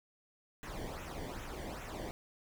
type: noise with flanger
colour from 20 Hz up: brown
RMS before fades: -43 dBFS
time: 0.63-2.11 s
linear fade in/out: 0 ms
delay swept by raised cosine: 0.21 to 0.79 ms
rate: 2.5 Hz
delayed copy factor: -0.75
effects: none